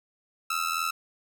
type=ring-modulated tone; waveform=sawtooth; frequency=1318.5 Hz; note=E6; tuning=in tune; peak=-20 dBFS; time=0.5-0.91 s; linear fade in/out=5 ms; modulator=41.8 Hz; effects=none